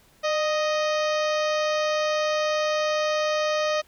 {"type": "harmonic tone with a mistuned harmonic", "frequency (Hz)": 622.3, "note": "D#5", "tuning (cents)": 0, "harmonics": [1, 2, 3, 4, 5, 6, 7, 8, 9, 10], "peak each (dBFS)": [-23, -29, -33, -35, -37, -39, -40, -41, -42, -43], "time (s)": [0.23, 3.82], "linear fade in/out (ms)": 20, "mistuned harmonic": 1, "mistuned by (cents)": -39, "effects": ["pink hiss -58 dBFS RMS until 3.87 s"]}